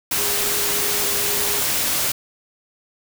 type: tone in noise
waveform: sine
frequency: 410 Hz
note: G#4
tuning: 22 cents flat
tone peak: -31 dBFS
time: 0.18-1.61 s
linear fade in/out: 5 ms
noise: white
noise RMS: -21 dBFS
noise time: 0.11-2.12 s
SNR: -13 dB
effects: none